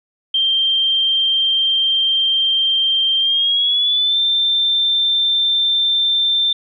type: tone with pitch glide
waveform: sine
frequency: 3162 to 3570 Hz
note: G7 to A7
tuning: +14 to +24 cents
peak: -13 dBFS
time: 0.34-6.53 s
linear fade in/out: 5 ms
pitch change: +210 cents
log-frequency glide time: 3.19-4.19 s
effects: none